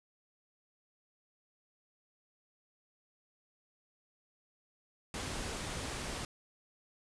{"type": "low-pass noise", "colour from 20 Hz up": "pink", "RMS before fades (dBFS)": -40, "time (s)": [5.14, 6.25], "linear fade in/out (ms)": 2, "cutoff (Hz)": 10000, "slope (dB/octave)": 48, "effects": []}